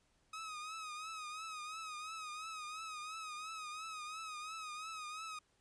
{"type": "tone with vibrato", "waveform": "sawtooth", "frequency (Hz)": 1262, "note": "D#6", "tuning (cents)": 24, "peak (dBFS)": -40, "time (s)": [0.33, 5.39], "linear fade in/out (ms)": 5, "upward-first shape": "triangle", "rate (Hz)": 2.9, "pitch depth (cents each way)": 79, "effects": ["pink hiss -75 dBFS RMS until 5.6 s", "resampled to 22050 Hz"]}